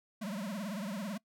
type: tone with vibrato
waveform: square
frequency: 202 Hz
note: G#3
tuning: 48 cents flat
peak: -37 dBFS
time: 0.21-1.18 s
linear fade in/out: 10 ms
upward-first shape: triangle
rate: 18 Hz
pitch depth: 230 cents each way
effects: noise-tail reverb RT60 0.1 s tail -22 dB re dry